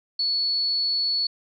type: tone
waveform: sine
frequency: 4414 Hz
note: C#8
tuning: 8 cents flat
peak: -21 dBFS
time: 0.19-1.27 s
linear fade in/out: 5 ms
effects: none